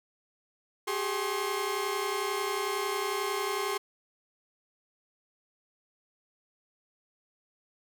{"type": "tone cluster", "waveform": "sawtooth", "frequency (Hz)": [385.8, 416.9, 1066], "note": ["G4", "G#4", "C6"], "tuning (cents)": [-28, 7, 32], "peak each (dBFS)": -30, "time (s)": [0.87, 3.78], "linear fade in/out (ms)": 10, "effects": []}